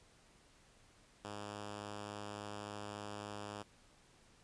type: tone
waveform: 5% pulse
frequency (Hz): 103.5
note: G#2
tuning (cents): -5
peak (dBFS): -33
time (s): 1.24-3.63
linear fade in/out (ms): 10
effects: pink hiss -66 dBFS RMS until 4.43 s + resampled to 22050 Hz